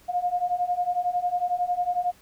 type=beating tone pair; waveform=sine; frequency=707 / 718 Hz; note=F5 / F5; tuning=+21 / +48 cents; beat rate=11 Hz; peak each=-27 / -25 dBFS; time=0.08-2.12 s; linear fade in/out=20 ms; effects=pink hiss -56 dBFS RMS until 2.21 s